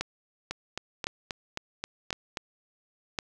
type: two click trains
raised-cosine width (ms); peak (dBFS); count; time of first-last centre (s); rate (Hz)
0.2; -15 / -12; 8 / 4; 0.51-2.372 / 0.01-3.188; 3.76 / 0.944
effects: none